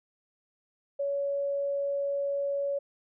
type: tone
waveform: sine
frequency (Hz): 562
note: C#5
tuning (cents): +24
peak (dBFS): -27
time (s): 0.99-2.79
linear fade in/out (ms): 10
effects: none